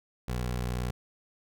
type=tone; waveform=20% pulse; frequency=61.3 Hz; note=B1; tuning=12 cents flat; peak=-25 dBFS; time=0.28-0.91 s; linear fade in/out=5 ms; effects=none